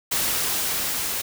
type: noise with level ramp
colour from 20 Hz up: white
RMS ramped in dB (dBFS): -23 to -27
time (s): 0.11-1.22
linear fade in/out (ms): 10
effects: none